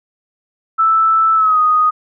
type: tone with pitch glide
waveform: sine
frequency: 1318.5 to 1244.5 Hz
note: E6 to D#6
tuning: 0 to 0 cents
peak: -9 dBFS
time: 0.78-1.91 s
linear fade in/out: 20 ms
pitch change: -100 cents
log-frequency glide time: 1.35-1.59 s
effects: none